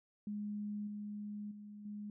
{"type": "tone with level steps", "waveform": "sine", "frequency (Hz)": 207.7, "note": "G#3", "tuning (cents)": 0, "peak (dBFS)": [-38, -41, -48, -42], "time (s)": [0.27, 2.1], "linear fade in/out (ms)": 2, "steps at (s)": [0.87, 1.51, 1.85], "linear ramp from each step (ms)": 5, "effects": []}